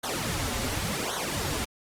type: noise with flanger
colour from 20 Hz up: pink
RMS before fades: -30 dBFS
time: 0.03-1.65 s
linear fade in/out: 10 ms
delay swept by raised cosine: 0.39 to 6.39 ms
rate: 0.9 Hz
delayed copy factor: -0.9
effects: low-pass 12000 Hz 12 dB/octave + Opus 48 kbps